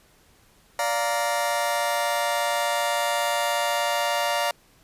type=chord; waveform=sawtooth; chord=Bb major; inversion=first; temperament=just; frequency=582.7 / 699.2 / 932.3 Hz; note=D5 / F5 / Bb5; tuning=-14 / +2 / 0 cents; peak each=-23 dBFS; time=0.79-4.51 s; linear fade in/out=2 ms; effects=pink hiss -58 dBFS RMS until 4.83 s + resampled to 32000 Hz